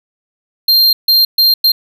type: tone bursts at uneven times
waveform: square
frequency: 4186 Hz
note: C8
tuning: in tune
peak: -7 dBFS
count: 4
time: 0.68-0.93 / 1.08-1.25 / 1.38-1.54 / 1.64-1.72 s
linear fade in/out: 5 ms
effects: none